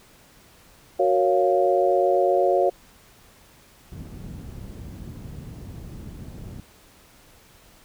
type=chord; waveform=sine; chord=Gb major seventh; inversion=none; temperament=equal; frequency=370 / 466.2 / 554.4 / 698.5 Hz; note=Gb4 / Bb4 / Db5 / F5; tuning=0 / 0 / 0 / 0 cents; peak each=-22 / -26 / -21 / -22 dBFS; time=0.99-2.7 s; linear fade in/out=10 ms
type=low-pass noise; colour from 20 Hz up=white; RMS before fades=-38 dBFS; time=3.92-6.6 s; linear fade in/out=2 ms; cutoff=160 Hz; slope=12 dB/octave
effects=pink hiss -53 dBFS RMS until 7.84 s